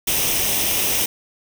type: noise with comb filter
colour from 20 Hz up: white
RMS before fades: -20 dBFS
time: 0.07-1.06 s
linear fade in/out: 5 ms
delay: 0.34 ms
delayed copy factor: +0.55
effects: none